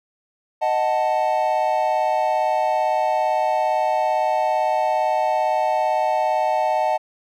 triangle chord, D# diminished, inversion none, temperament equal, 622.3 / 740 / 880 Hz, D#5 / F#5 / A5, 0 / 0 / 0 cents, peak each -20 dBFS, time 0.61-6.98 s, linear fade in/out 20 ms, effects none

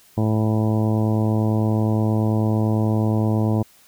harmonic tone, 108.8 Hz, A2, 19 cents flat, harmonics 1 / 2 / 3 / 4 / 5 / 6 / 7 / 8 / 9, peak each -19 / -22 / -26 / -31 / -32 / -33 / -35 / -38 / -37 dBFS, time 0.17-3.63 s, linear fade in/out 10 ms, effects white hiss -53 dBFS RMS until 3.87 s

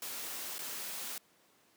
white noise with dropouts, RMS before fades -41 dBFS, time 0.02-1.18 s, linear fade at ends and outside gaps 2 ms, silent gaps 0.583-0.59 s, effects pink hiss -67 dBFS RMS until 1.76 s + high-pass 200 Hz 12 dB/octave

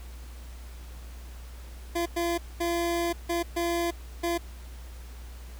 25% pulse tone bursts at uneven times, 341.9 Hz, F4, 37 cents flat, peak -22 dBFS, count 6, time 1.95-2.06 / 2.16-2.38 / 2.6-3.13 / 3.29-3.43 / 3.56-3.91 / 4.23-4.38 s, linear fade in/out 10 ms, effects added 60 Hz sine -40 dBFS peak until 5.59 s + pink hiss -52 dBFS RMS until 5.59 s

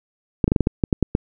clicks, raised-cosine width 3 ms, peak -3 dBFS, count 10, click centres 0.442 / 0.479 / 0.519 / 0.562 / 0.607 / 0.671 / 0.838 / 0.928 / 1.027 / 1.151 s, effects none

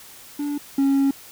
triangle tone pair in turn, 289.9 / 274.8 Hz, D4 / C#4, -22 / -15 cents, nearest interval minor second, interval 93 cents, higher first, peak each -21 / -13 dBFS, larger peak second, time 0.39-0.58 / 0.78-1.11 s, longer second, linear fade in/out 5 ms, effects tanh soft clip ceiling -9 dBFS + white hiss -44 dBFS RMS until 1.31 s

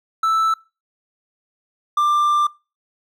triangle tone pair in turn, 1318.5 / 1186.3 Hz, E6 / D6, 0 / +17 cents, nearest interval major second, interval 183 cents, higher first, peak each -13 / -12 dBFS, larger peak second, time 0.23-0.54 / 1.97-2.47 s, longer second, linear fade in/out 5 ms, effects noise-tail reverb RT60 0.3 s tail -23 dB re dry

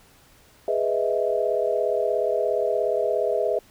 sine chord, E major seventh, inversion first, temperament equal, 415.3 / 493.9 / 622.3 / 659.3 Hz, G#4 / B4 / D#5 / E5, 0 / 0 / 0 / 0 cents, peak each -26 dBFS, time 0.68-3.59 s, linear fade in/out 2 ms, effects pink hiss -55 dBFS RMS until 3.7 s

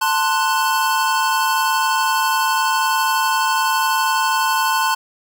square chord, F# diminished, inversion first, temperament equal with one note detuned, 885.6 / 1046.5 / 1480 Hz, A5 / C6 / F#6, +11 / 0 / 0 cents, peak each -20 / -20 / -23 dBFS, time 0.01-4.95 s, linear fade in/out 10 ms, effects none

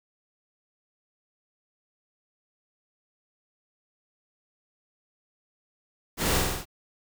pink noise with echo, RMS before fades -27 dBFS, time 6.17-6.42 s, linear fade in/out 50 ms, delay 47 ms, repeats 5, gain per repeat -2 dB, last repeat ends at 6.655 s, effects none

